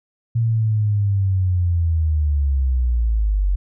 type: linear sweep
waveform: sine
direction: down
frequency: 116.54 to 45.63 Hz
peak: -15 dBFS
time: 0.35-3.56 s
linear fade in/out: 10 ms
effects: none